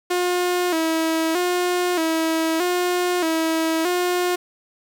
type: tone with vibrato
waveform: sawtooth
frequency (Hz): 340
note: F4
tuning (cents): -46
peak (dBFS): -15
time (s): 0.1-4.36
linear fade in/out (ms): 10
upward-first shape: square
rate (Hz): 0.8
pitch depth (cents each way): 87
effects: 7-bit